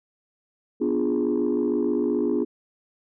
sine chord, B diminished seventh, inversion none, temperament equal, 246.9 / 293.7 / 349.2 / 415.3 Hz, B3 / D4 / F4 / Ab4, 0 / 0 / 0 / 0 cents, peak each -25 dBFS, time 0.8-2.45 s, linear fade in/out 20 ms, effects tanh soft clip ceiling -15 dBFS

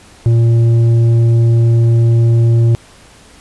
sine tone with tanh clipping, 116.1 Hz, A#2, 7 cents flat, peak -8 dBFS, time 0.26-2.75 s, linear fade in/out 0 ms, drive 7 dB, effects pink hiss -42 dBFS RMS until 3.4 s + resampled to 24000 Hz

